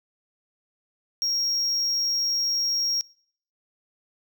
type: tone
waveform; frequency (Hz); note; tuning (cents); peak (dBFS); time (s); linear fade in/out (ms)
triangle; 5588; F8; 0; -21; 1.22-3.01; 0
effects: noise-tail reverb RT60 0.6 s tail -25 dB re dry